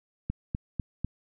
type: click train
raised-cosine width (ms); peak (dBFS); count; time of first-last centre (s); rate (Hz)
5; -17; 4; 0.3-1.046; 4.02
effects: none